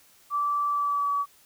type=tone with pitch glide; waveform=sine; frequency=1162 to 1140.7 Hz; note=D6 to C#6; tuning=-19 to +49 cents; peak=-23 dBFS; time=0.3-1.26 s; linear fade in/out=50 ms; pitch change=-32 cents; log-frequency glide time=0.69-1.13 s; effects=white hiss -58 dBFS RMS until 1.45 s

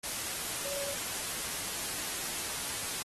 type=tone in noise; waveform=sine; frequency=563 Hz; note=C#5; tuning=27 cents sharp; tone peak=-38 dBFS; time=0.65-0.94 s; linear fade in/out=10 ms; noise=white; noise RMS=-36 dBFS; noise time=0.03-3.03 s; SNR=-5 dB; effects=AAC 32 kbps

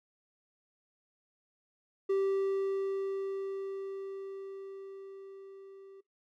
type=tone with level ramp; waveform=triangle; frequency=389.7 Hz; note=G4; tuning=10 cents flat; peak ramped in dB=-24 to -48 dBFS; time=2.09-6.01 s; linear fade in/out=10 ms; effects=noise-tail reverb RT60 0.2 s tail -22 dB re dry

